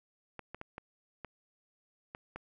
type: clicks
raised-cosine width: 0.5 ms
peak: -27 dBFS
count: 7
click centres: 0.393 / 0.546 / 0.614 / 0.781 / 1.247 / 2.149 / 2.36 s
effects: none